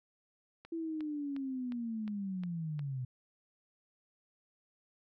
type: click train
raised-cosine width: 0.3 ms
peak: -34 dBFS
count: 7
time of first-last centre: 0.65-2.793 s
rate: 2.8 Hz
type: linear sweep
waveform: sine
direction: down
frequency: 334.1 to 123.47 Hz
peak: -35 dBFS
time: 0.72-3.05 s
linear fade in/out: 5 ms
effects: none